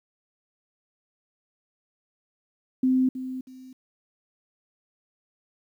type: tone with echo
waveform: sine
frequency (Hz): 258.3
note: C4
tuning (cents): -22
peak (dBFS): -18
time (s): 2.83-3.09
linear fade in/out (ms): 5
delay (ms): 320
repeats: 2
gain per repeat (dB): -12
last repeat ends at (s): 3.73
effects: 10-bit